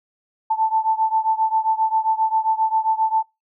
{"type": "beating tone pair", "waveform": "sine", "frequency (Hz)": [880, 887.5], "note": ["A5", "A5"], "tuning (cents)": [0, 15], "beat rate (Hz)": 7.5, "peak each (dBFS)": [-19, -21], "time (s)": [0.5, 3.23], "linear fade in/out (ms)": 10, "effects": ["noise-tail reverb RT60 0.2 s tail -21 dB re dry"]}